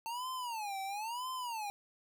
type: tone with vibrato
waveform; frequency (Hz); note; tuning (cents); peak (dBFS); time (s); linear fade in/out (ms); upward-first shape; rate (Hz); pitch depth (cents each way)
square; 893; A5; +25; -38; 0.06-1.7; 0; sine; 1; 250
effects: none